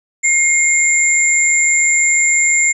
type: tone pair together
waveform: sine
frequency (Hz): 2135 / 7277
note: C7 / A#8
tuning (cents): +34 / -43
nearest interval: octave + major sixth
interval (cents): 2123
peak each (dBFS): -13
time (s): 0.23-2.73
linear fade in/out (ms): 20
effects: none